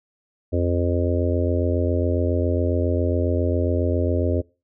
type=harmonic tone; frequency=87.31 Hz; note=F2; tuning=in tune; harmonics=1 / 3 / 4 / 5 / 6 / 7; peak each=-21 / -26 / -27 / -28 / -29 / -29 dBFS; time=0.52-4.42 s; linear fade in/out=20 ms; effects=noise-tail reverb RT60 0.3 s tail -22 dB re dry